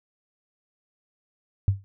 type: tone with exponential decay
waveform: sine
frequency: 98 Hz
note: G2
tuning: in tune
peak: -13 dBFS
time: 1.68-1.84 s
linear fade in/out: 0 ms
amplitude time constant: 33 ms
effects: none